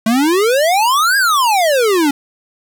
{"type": "exponential two-way sweep", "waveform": "square", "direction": "up then down", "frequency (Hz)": [214.1, 1661.2, 273.6], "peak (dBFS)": -11, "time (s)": [0.06, 2.11], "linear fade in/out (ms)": 5, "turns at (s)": 1.17, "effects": ["7-bit"]}